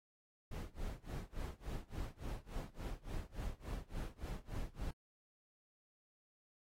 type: noise with tremolo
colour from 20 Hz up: brown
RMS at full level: -41 dBFS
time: 0.51-4.91 s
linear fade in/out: 5 ms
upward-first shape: sine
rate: 3.5 Hz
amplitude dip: 95%
effects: AAC 48 kbps